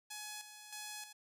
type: tone with tremolo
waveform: 5% pulse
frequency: 844 Hz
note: G#5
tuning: 28 cents sharp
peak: -32 dBFS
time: 0.1-1.13 s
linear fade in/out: 10 ms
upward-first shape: square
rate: 1.6 Hz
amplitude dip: 60%
effects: none